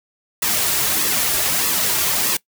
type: noise with flanger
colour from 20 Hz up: white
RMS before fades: -19 dBFS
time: 0.42-2.37 s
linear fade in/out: 5 ms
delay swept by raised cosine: 1.3 to 4 ms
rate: 1.6 Hz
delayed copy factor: -0.55
effects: noise-tail reverb RT60 0.1 s tail -22 dB re dry